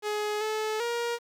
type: tone with pitch steps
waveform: sawtooth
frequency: 420.5 / 432.8 / 472.5 Hz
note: G#4 / A4 / A#4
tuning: +22 / -29 / +23 cents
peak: -24 dBFS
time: 0.02-1.19 s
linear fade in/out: 50 ms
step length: 390 ms
effects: low-pass 8000 Hz 12 dB/octave + 9-bit